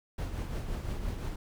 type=noise with tremolo; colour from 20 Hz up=brown; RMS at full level=-33 dBFS; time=0.18-1.36 s; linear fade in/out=5 ms; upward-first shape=triangle; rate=5.8 Hz; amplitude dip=50%; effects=none